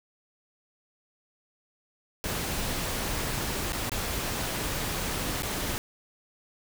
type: noise with dropouts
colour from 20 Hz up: pink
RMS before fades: -31 dBFS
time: 2.24-5.78 s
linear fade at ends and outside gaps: 0 ms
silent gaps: 3.722-3.731 / 3.895-3.918 / 5.422-5.432 s
effects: none